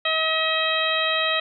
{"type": "harmonic tone", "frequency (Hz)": 638, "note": "D#5", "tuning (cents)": 43, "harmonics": [1, 2, 3, 4, 5, 6], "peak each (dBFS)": [-27, -27, -27, -27, -27, -27], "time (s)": [0.05, 1.4], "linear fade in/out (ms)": 5, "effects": []}